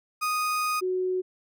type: tone pair in turn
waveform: 35% pulse / sine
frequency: 1242 / 369.2 Hz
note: D#6 / F#4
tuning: -3 / -4 cents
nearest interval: octave + major sixth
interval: 2101 cents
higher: first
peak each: -23 / -24 dBFS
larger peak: first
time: 0.21-0.81 / 0.81-1.22 s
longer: first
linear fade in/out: 20 ms
effects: none